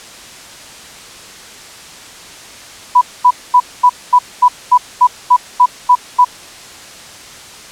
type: tone bursts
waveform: sine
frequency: 989 Hz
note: B5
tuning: 2 cents sharp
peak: -3 dBFS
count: 12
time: 2.95-6.248 s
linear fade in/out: 10 ms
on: 64 ms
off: 230 ms
effects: white hiss -34 dBFS RMS until 7.71 s + low-pass 8000 Hz 12 dB/octave